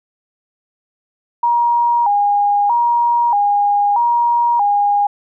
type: tone with vibrato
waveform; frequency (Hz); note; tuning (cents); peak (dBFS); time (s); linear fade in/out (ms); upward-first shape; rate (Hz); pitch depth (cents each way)
sine; 880; A5; 0; -11; 1.43-5.07; 5; square; 0.79; 130
effects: none